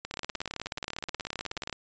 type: two click trains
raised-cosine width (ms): 0.2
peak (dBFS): -18 / -16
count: 28 / 31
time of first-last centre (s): 0.05-1.696 / 0.14-1.727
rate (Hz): 16.4 / 18.9
effects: resampled to 16000 Hz